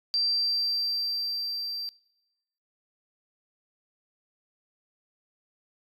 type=tone with level ramp; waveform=triangle; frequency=4700 Hz; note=D8; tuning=1 cent sharp; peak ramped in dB=-19 to -31 dBFS; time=0.14-1.89 s; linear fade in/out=0 ms; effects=noise-tail reverb RT60 0.9 s tail -23 dB re dry + tanh soft clip ceiling -21 dBFS